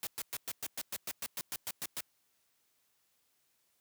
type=noise bursts; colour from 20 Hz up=white; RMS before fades=-38 dBFS; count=14; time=0.03-2.006 s; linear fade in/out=0 ms; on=39 ms; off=110 ms; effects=white hiss -75 dBFS RMS until 3.8 s + high-pass 60 Hz 12 dB/octave